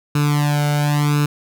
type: tone with flanger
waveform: sawtooth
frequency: 146.83 Hz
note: D3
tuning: in tune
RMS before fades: -17 dBFS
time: 0.15-1.26 s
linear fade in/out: 5 ms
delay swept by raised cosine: 0.76 to 1.37 ms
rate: 0.93 Hz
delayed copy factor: +0.95
effects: none